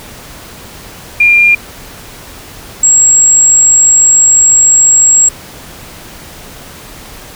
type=tone pair in turn; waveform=sine; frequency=2401 / 7623 Hz; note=D7 / A#8; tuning=+38 / +38 cents; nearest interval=octave + minor sixth; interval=2000 cents; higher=second; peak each=-3 dBFS; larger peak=neither; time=1.2-1.55 / 2.83-5.29 s; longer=second; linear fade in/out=5 ms; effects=pink hiss -31 dBFS RMS until 7.35 s